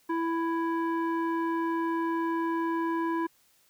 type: tone with low-pass filter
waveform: square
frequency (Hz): 331.1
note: E4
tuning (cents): +8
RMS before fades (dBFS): -29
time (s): 0.09-3.27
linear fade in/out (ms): 10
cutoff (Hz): 1300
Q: 3.5
effects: white hiss -65 dBFS RMS until 3.69 s